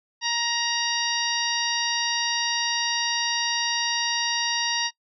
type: harmonic tone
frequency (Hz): 940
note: A#5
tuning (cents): +14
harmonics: 1 / 2 / 3 / 4 / 5 / 6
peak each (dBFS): -30 / -30 / -30 / -30 / -30 / -30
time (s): 0.21-4.91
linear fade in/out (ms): 50
effects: noise-tail reverb RT60 0.1 s tail -22 dB re dry